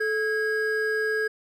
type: tone pair together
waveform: triangle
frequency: 434.6 / 1641 Hz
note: A4 / G#6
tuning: -21 / -21 cents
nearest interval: octave + major seventh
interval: 2300 cents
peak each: -24 dBFS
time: 0-1.28 s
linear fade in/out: 10 ms
effects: none